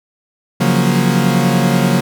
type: chord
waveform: 40% pulse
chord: Gb major seventh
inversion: second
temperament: equal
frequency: 138.59 / 174.61 / 185 / 233.1 Hz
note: Db3 / F3 / Gb3 / Bb3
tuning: 0 / 0 / 0 / 0 cents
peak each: -16 dBFS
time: 0.6-2.01 s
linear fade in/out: 10 ms
effects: none